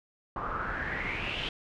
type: noise with low-pass filter sweep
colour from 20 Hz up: pink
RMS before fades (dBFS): -34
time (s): 0.36-1.49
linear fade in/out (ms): 2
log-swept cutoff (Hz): 1100 to 3200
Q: 6.4
effects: none